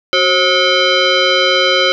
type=tone with frequency modulation; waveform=sine; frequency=1279 Hz; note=D#6; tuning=47 cents sharp; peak=-9 dBFS; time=0.13-1.92 s; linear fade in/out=0 ms; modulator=908 Hz; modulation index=3.1; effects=none